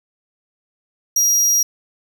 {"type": "tone", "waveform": "40% pulse", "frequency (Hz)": 5720, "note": "F8", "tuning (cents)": 41, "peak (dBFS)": -12, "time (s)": [1.16, 1.63], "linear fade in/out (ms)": 5, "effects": []}